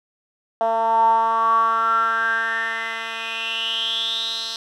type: tone with band-pass filter sweep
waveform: 10% pulse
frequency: 226.2 Hz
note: A3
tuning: 48 cents sharp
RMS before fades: -21 dBFS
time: 0.61-4.56 s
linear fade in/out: 0 ms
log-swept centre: 740 to 4400 Hz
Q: 9.2
effects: none